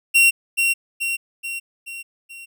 45% pulse tone with echo, 2741 Hz, F7, 33 cents flat, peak -11 dBFS, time 0.14-0.31 s, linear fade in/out 20 ms, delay 430 ms, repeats 5, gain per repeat -5 dB, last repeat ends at 2.46 s, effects none

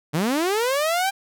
sawtooth linear sweep, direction up, 138.59 to 798 Hz, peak -16 dBFS, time 0.13-1.11 s, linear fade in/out 20 ms, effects none

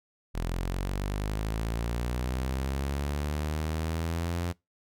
sawtooth linear sweep, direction up, 41.2 to 87.7 Hz, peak -25 dBFS, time 0.34-4.53 s, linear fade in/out 20 ms, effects noise-tail reverb RT60 0.2 s tail -23 dB re dry

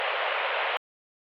pink band-pass noise, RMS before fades -28 dBFS, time 0-0.77 s, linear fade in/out 0 ms, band 500 to 3200 Hz, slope 48 dB/octave, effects AAC 64 kbps

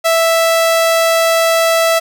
sawtooth tone, 659.3 Hz, E5, in tune, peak -6 dBFS, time 0.04-2 s, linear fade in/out 20 ms, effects none

